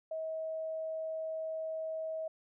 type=tone; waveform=sine; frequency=639 Hz; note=D#5; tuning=46 cents sharp; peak=-35 dBFS; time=0.11-2.28 s; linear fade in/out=5 ms; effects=none